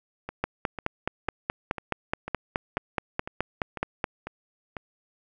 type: two click trains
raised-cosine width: 0.5 ms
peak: -19 / -10 dBFS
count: 10 / 18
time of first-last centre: 0.29-4.768 / 0.44-4.042 s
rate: 2.01 / 4.72 Hz
effects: none